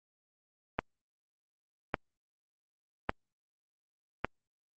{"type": "click train", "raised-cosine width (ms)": 0.5, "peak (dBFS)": -13, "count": 4, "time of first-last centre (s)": [0.79, 4.246], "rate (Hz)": 0.868, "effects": ["Opus 32 kbps"]}